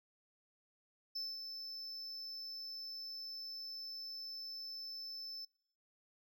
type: tone with ADSR envelope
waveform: triangle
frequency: 5274 Hz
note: E8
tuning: in tune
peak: -37 dBFS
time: 1.15-5.45 s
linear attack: 10 ms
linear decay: 210 ms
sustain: -6 dB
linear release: 4 ms
effects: noise-tail reverb RT60 0.7 s tail -24 dB re dry